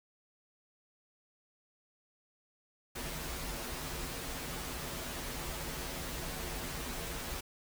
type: noise with comb filter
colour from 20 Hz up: pink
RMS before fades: -40 dBFS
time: 2.95-7.41 s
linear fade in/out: 10 ms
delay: 9.8 ms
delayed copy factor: -0.8
effects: none